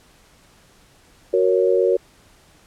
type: chord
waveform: sine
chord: F# major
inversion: none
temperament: equal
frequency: 370 / 466.2 / 554.4 Hz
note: F#4 / A#4 / C#5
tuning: 0 / 0 / 0 cents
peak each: -18 / -18 / -20 dBFS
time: 1.33-1.97 s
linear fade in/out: 10 ms
effects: pink hiss -53 dBFS RMS until 2.66 s + low-pass 11000 Hz 12 dB/octave